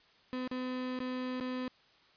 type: tone with dropouts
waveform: 35% pulse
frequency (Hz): 254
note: B3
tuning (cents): +49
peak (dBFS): -33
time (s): 0.33-1.68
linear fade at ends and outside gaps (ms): 0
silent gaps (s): 0.476-0.513 / 0.99-1.003 / 1.4-1.409
effects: white hiss -64 dBFS RMS until 2.16 s + resampled to 11025 Hz